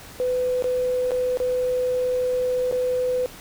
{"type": "tone with dropouts", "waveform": "triangle", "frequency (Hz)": 502, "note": "B4", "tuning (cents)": 28, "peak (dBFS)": -16, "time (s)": [0.2, 3.26], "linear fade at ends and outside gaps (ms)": 0, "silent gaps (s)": [[0.623, 0.642], [1.108, 1.117], [1.372, 1.401], [2.713, 2.725]], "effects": ["tanh soft clip ceiling -18 dBFS", "pink hiss -42 dBFS RMS until 3.4 s"]}